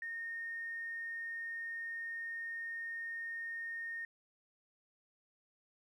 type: tone with tanh clipping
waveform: triangle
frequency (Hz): 1840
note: A#6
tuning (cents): -23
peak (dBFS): -39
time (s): 0.02-4.05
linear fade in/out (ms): 2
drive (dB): 3
effects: none